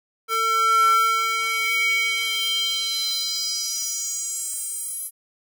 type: tone with high-pass filter sweep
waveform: square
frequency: 449.3 Hz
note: A4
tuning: 36 cents sharp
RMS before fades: -23 dBFS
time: 0.28-5.11 s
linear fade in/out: 50 ms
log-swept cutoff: 1000 to 11000 Hz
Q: 4.9
effects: none